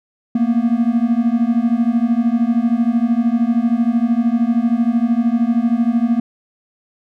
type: beating tone pair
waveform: triangle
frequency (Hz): 228 / 241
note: A#3 / B3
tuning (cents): -38 / -42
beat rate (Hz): 13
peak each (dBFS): -14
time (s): 0.35-6.2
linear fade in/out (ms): 5
effects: none